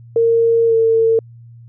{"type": "tone with pitch glide", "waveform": "sine", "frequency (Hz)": [460, 451.6], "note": ["A#4", "A4"], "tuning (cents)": [-23, 45], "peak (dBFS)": -10, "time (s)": [0.16, 1.19], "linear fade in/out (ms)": 2, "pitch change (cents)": -32, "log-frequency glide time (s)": [0.67, 0.74], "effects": ["added 117 Hz sine -37 dBFS peak until 1.68 s"]}